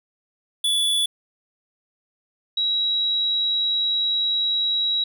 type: tone pair in turn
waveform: square / sine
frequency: 3439 / 3870 Hz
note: A7 / B7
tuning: -40 / -36 cents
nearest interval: major second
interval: 204 cents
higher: second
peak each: -19 dBFS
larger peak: neither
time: 0.64-1.06 / 2.57-5.04 s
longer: second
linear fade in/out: 5 ms
effects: none